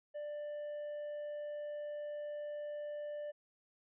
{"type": "tone", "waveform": "triangle", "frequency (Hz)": 591, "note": "D5", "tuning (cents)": 11, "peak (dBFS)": -38, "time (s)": [0.14, 3.32], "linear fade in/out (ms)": 20, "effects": ["resampled to 8000 Hz"]}